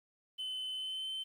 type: tone with pitch glide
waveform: sine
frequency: 3041 to 3082 Hz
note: F#7 to G7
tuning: +47 to -30 cents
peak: -34 dBFS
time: 0.38-1.24 s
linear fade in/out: 20 ms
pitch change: +23 cents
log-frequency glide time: 0.76-1.1 s
effects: tanh soft clip ceiling -36 dBFS + 11-bit